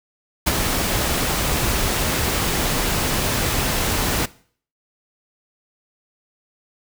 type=noise with ADSR envelope; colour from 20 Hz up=pink; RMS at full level=-17 dBFS; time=0.46-4.26 s; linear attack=13 ms; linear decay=36 ms; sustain=-4 dB; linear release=10 ms; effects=noise-tail reverb RT60 0.5 s tail -20 dB re dry